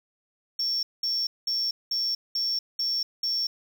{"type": "tone bursts", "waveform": "triangle", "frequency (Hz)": 5460, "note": "F8", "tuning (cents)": -40, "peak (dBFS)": -22, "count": 7, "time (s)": [0.59, 3.47], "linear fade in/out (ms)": 5, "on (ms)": 240, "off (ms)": 200, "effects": ["tanh soft clip ceiling -20 dBFS", "8-bit"]}